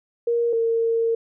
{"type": "tone pair in turn", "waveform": "sine", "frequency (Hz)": [470, 457.7], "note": ["A#4", "A#4"], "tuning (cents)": [14, -32], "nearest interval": "unison", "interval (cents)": 46, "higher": "first", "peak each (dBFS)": -18, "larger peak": "neither", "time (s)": [[0.27, 0.53], [0.53, 1.15]], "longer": "second", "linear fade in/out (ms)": 5, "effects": []}